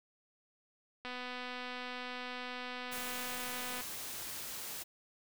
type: click train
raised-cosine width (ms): 0.3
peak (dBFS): -27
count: 688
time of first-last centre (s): 1.05-3.809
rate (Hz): 249
type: noise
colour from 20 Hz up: white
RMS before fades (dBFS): -43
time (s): 2.91-4.84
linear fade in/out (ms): 20
effects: none